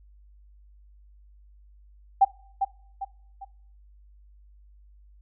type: tone with echo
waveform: sine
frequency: 784 Hz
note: G5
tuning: in tune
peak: -12 dBFS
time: 2.21-2.25 s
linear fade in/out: 10 ms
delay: 400 ms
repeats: 3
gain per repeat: -8 dB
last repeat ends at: 3.45 s
effects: noise-tail reverb RT60 0.6 s tail -22 dB re dry + added 50 Hz sine -51 dBFS peak until 5.21 s